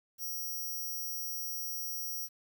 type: tone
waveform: 10% pulse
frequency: 5700 Hz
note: F8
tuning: 34 cents sharp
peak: -30 dBFS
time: 0.18-2.29 s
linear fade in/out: 50 ms
effects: 10-bit